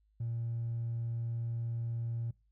sine tone with hard clipping, 116.6 Hz, A#2, 1 cent sharp, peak -34 dBFS, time 0.2-2.31 s, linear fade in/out 5 ms, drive 1 dB, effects noise-tail reverb RT60 0.3 s tail -23 dB re dry + added 52 Hz sine -68 dBFS peak until 2.51 s

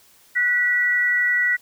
sine tone pair together, 1480 / 1948.1 Hz, F#6 / B6, 0 / -24 cents, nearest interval perfect fourth, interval 476 cents, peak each -25 / -17 dBFS, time 0.35-1.57 s, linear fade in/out 20 ms, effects white hiss -54 dBFS RMS until 1.61 s

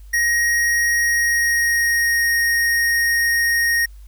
square tone with pitch glide, 1881 to 1863.7 Hz, A#6 to A#6, +15 to -1 cents, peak -16 dBFS, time 0.13-3.86 s, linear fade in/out 10 ms, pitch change -16 cents, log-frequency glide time 1-2.37 s, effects added 50 Hz sine -37 dBFS peak until 4.07 s + white hiss -58 dBFS RMS until 4.07 s

